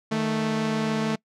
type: tone pair together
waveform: sawtooth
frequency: 155.56 / 220 Hz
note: D#3 / A3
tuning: 0 / 0 cents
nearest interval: tritone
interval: 600 cents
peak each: -26 / -20 dBFS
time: 0.11-1.16 s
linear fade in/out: 10 ms
effects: noise-tail reverb RT60 0.1 s tail -24 dB re dry + low-pass 6000 Hz 12 dB/octave